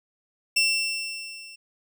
20% pulse tone with level ramp, 2700 Hz, E7, 41 cents sharp, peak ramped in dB -13 to -38 dBFS, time 0.56-1.56 s, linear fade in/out 10 ms, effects none

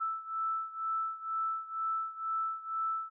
sine beating tone pair, 1318.5 / 1320.6 Hz, E6 / E6, 0 / +3 cents, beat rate 2.1 Hz, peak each -34 / -37 dBFS, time 0-3.1 s, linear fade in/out 20 ms, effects none

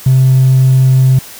sine tone with hard clipping, 130.81 Hz, C3, in tune, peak -5 dBFS, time 0.06-1.19 s, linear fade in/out 5 ms, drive 1 dB, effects white hiss -32 dBFS RMS until 1.39 s

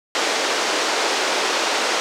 pink band-pass noise, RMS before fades -21 dBFS, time 0.15-2 s, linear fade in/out 0 ms, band 370 to 6800 Hz, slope 24 dB/octave, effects none

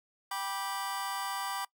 sawtooth chord, G major, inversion none, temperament just, 784 / 980 / 1176 Hz, G5 / B5 / D6, 0 / -14 / +2 cents, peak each -34 dBFS, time 0.31-1.65 s, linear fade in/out 5 ms, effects noise-tail reverb RT60 0.1 s tail -22 dB re dry

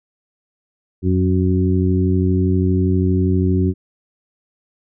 harmonic tone with a mistuned harmonic, 92.5 Hz, F#2, in tune, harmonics 1 / 2 / 3 / 4, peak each -16 / -19 / -21 / -22 dBFS, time 1.02-3.74 s, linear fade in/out 50 ms, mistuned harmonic 1, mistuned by -48 cents, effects none

